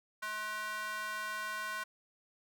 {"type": "tone with high-pass filter", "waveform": "square", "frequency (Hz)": 213.3, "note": "G#3", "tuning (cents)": 46, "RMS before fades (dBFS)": -39, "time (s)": [0.22, 1.84], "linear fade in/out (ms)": 10, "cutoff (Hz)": 1300, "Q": 4.4, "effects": []}